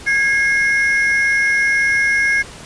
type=ring-modulated tone; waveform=triangle; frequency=1900 Hz; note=A#6; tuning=33 cents sharp; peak=-8 dBFS; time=0.06-2.43 s; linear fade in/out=20 ms; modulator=253 Hz; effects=pink hiss -36 dBFS RMS until 2.65 s + resampled to 22050 Hz